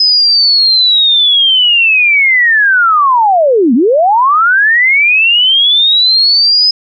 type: linear two-way sweep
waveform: sine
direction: down then up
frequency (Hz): 5090 to 217.1 to 5090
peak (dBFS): -5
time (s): 0-6.71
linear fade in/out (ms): 5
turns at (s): 3.74
effects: none